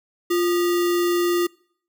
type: tone with sample-and-hold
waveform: sine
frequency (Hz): 349.2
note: F4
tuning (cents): 0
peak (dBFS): -17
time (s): 0.3-1.47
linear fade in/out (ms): 10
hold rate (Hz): 1575
effects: noise-tail reverb RT60 0.6 s tail -25 dB re dry